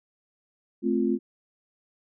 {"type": "chord", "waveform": "sine", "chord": "F major", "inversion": "first", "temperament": "equal with one note detuned", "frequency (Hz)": [218.5, 261.6, 349.2], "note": ["A3", "C4", "F4"], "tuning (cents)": [-12, 0, 0], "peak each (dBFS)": -26, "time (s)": [0.82, 1.19], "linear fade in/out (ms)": 50, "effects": []}